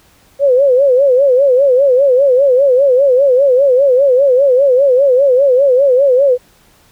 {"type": "tone with vibrato", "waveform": "sine", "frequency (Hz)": 530, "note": "C5", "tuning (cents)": 22, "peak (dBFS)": -6, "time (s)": [0.39, 6.38], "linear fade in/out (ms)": 50, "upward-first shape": "sine", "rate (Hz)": 5, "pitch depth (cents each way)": 130, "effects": ["pink hiss -49 dBFS RMS until 6.91 s"]}